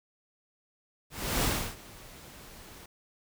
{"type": "noise with ADSR envelope", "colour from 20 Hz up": "pink", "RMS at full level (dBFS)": -27, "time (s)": [1.1, 2.86], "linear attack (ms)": 330, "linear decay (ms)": 320, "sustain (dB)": -22, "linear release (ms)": 5, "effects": []}